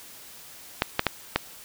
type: clicks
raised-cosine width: 0.3 ms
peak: -4 dBFS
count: 4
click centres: 0.821 / 0.994 / 1.067 / 1.36 s
effects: white hiss -46 dBFS RMS until 1.64 s